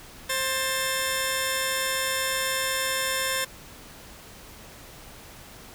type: tone pair together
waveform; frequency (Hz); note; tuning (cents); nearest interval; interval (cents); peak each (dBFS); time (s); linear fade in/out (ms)
10% pulse; 528 / 1777; C5 / A6; +16 / +17; octave + major sixth; 2101; -19; 0.29-3.45; 10
effects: pink hiss -46 dBFS RMS until 5.74 s